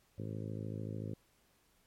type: harmonic tone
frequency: 53.5 Hz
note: A1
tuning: 48 cents flat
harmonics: 2 / 3 / 4 / 5 / 6 / 7 / 8 / 9 / 10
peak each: -41 / -45 / -47 / -49 / -51 / -52 / -53 / -54 / -55 dBFS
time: 0.18-1.14 s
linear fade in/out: 5 ms
effects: pink hiss -71 dBFS RMS until 1.86 s + MP3 64 kbps